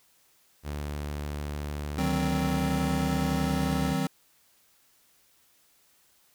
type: tone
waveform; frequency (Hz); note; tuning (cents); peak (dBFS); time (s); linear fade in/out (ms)
sawtooth; 73.42; D2; 0; -28; 0.63-3.96; 50
type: chord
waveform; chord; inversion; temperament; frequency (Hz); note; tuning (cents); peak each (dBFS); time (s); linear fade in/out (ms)
square; C diminished; first; just; 156.98 / 188.37 / 261.6; Eb3 / Gb3 / C4; +16 / +31 / 0; -31; 1.98-4.07; 2
effects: white hiss -64 dBFS RMS until 6.34 s